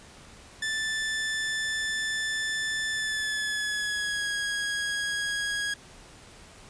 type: tone with pitch glide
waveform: sawtooth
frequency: 1760 to 1651.7 Hz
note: A6 to G#6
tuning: 0 to -10 cents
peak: -24 dBFS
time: 0.62-5.74 s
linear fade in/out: 5 ms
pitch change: -110 cents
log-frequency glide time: 2.91-4.31 s
effects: pink hiss -50 dBFS RMS until 6.69 s + resampled to 22050 Hz